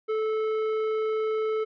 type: tone with tanh clipping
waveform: sine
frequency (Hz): 436.2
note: A4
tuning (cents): -15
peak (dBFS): -26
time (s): 0.08-1.65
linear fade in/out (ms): 20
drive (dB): 11
effects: none